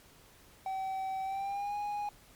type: tone with pitch glide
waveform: triangle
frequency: 766 to 825.7 Hz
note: G5 to G#5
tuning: -40 to -10 cents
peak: -31 dBFS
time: 0.66-2.09 s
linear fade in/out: 2 ms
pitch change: +130 cents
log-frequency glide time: 1.23-1.76 s
effects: pink hiss -59 dBFS RMS until 2.35 s + MP3 96 kbps